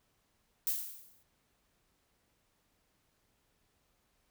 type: noise with exponential decay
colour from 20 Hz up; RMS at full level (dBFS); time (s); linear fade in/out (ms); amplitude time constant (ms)
violet; -30; 0.67-1.23; 1; 120
effects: pink hiss -75 dBFS RMS until 4.3 s